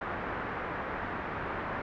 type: low-pass noise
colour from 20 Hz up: white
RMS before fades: -36 dBFS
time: 0.01-1.82 s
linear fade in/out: 5 ms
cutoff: 1700 Hz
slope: 24 dB/octave
effects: none